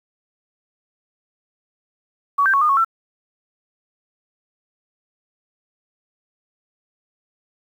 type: tone with pitch steps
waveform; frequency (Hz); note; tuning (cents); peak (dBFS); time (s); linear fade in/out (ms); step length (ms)
sine; 1129 / 1570 / 1109 / 1219 / 1103 / 1341; C#6 / G6 / C#6 / D#6 / C#6 / E6; +31 / +2 / 0 / -36 / -9 / +29; -13; 2.38-2.848; 10; 78
effects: 8-bit